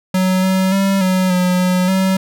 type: tone with pitch steps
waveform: square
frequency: 185.9 / 188.6 / 195.2 / 185.8 / 181.2 / 182.4 / 189.7 Hz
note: F#3 / F#3 / G3 / F#3 / F#3 / F#3 / F#3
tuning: +8 / +33 / -7 / +7 / -36 / -24 / +43 cents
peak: -13 dBFS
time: 0.14-2.17 s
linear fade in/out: 5 ms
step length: 290 ms
effects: none